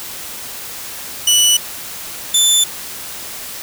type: tone pair in turn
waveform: 20% pulse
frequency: 2960 / 3520 Hz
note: F#7 / A7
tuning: 0 / 0 cents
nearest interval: minor third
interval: 300 cents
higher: second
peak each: -4 dBFS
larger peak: neither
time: 1.27-1.57 / 2.34-2.64 s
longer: neither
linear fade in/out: 5 ms
effects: white hiss -29 dBFS RMS until 3.62 s